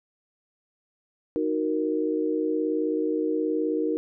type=chord; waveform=sine; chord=D# minor; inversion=none; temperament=equal; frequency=311.1 / 370 / 466.2 Hz; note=D#4 / F#4 / A#4; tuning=0 / 0 / 0 cents; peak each=-26 / -30 / -27 dBFS; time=1.36-3.97 s; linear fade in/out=0 ms; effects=none